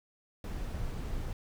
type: noise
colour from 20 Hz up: brown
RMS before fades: -36 dBFS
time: 0.44-1.33 s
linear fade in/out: 2 ms
effects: none